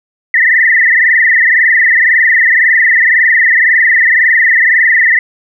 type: tone with frequency modulation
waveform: sine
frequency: 1909 Hz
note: A#6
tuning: 41 cents sharp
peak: -5 dBFS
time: 0.34-5.19 s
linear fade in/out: 2 ms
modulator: 21.9 Hz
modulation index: 5.9
effects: none